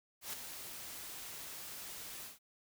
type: noise with ADSR envelope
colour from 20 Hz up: white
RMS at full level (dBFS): -40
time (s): 0.21-2.39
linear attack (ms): 120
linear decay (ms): 9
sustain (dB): -7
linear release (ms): 150
effects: none